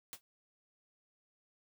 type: noise with exponential decay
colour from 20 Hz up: white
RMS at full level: -41 dBFS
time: 0.13-0.21 s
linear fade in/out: 0 ms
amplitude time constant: 17 ms
effects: none